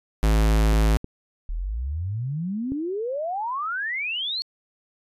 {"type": "tone", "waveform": "square", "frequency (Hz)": 53.8, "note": "A1", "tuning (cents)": -38, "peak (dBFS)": -17, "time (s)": [0.23, 0.97], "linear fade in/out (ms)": 0}
{"type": "clicks", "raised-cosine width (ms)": 3, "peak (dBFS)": -20, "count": 3, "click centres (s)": [0.73, 1.044, 2.72]}
{"type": "exponential sweep", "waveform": "sine", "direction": "up", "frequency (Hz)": [36.71, 4417], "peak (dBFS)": -25, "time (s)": [1.49, 4.42], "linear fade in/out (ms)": 0}
{"effects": ["resampled to 32000 Hz"]}